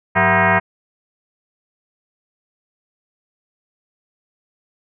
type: tone with frequency modulation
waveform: sine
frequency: 466.2 Hz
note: A#4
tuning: in tune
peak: -11 dBFS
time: 0.15-0.6 s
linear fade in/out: 20 ms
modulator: 284 Hz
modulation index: 5.9
effects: none